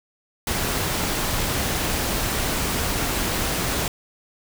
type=noise; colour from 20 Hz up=pink; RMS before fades=-24 dBFS; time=0.47-3.88 s; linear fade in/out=2 ms; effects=none